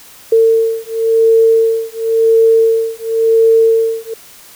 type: beating tone pair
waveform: sine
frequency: 451 / 451.94 Hz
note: A4 / A4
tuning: +43 / +46 cents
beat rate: 0.94 Hz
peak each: -11 dBFS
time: 0.32-4.14 s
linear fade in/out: 5 ms
effects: white hiss -39 dBFS RMS until 4.55 s